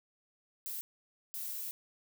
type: noise bursts at uneven times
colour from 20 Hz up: violet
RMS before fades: -40 dBFS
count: 2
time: 0.66-0.81 / 1.34-1.71 s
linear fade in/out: 0 ms
effects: none